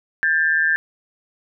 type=tone pair together; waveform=sine; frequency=1601.8 / 1760 Hz; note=G6 / A6; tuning=+37 / 0 cents; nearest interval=major second; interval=163 cents; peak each=-18 dBFS; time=0.23-0.76 s; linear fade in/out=0 ms; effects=none